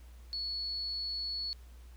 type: tone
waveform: sine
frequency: 4400 Hz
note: C#8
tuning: 14 cents flat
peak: -34 dBFS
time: 0.33-1.53 s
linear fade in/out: 0 ms
effects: added 60 Hz sine -49 dBFS peak until 1.96 s + pink hiss -64 dBFS RMS until 1.96 s